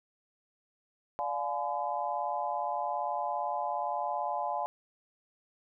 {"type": "chord", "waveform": "sine", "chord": "D diminished seventh", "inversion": "none", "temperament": "just", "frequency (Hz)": [587.3, 704.8, 845.8, 1014.9], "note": ["D5", "F5", "Ab5", "Cb6"], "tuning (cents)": [0, 16, 31, 47], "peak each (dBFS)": [-38, -35, -34, -37], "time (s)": [1.19, 4.66], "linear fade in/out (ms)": 0, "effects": []}